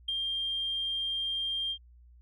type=tone with ADSR envelope; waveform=sine; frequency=3194 Hz; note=G7; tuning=32 cents sharp; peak=-25 dBFS; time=0.08-1.78 s; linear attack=9 ms; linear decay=10 ms; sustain=-4 dB; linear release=73 ms; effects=tanh soft clip ceiling -23 dBFS + added 60 Hz sine -53 dBFS peak until 2.21 s